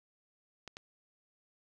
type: clicks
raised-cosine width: 0.2 ms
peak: -27 dBFS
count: 2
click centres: 0.677 / 0.769 s
effects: none